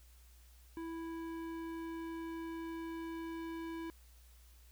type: tone with low-pass filter sweep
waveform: square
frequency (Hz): 329.6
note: E4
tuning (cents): 0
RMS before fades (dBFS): -43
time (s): 0.77-3.9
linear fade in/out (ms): 0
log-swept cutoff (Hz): 1700 to 2800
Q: 0.75
effects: added 60 Hz sine -58 dBFS peak until 4.71 s + white hiss -67 dBFS RMS until 4.71 s